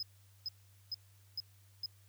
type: tone bursts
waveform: triangle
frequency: 5070 Hz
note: D#8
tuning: 32 cents sharp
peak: -35 dBFS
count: 5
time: 0-1.86 s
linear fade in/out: 2 ms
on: 28 ms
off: 430 ms
effects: added 98 Hz sine -61 dBFS peak until 2.08 s + white hiss -69 dBFS RMS until 2.08 s